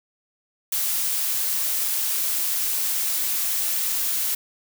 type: noise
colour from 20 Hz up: blue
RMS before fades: -24 dBFS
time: 0.72-4.35 s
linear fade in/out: 5 ms
effects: none